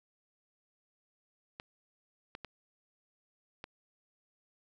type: clicks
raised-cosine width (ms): 0.3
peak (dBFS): -26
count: 4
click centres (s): 1.599 / 2.351 / 2.447 / 3.641
effects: none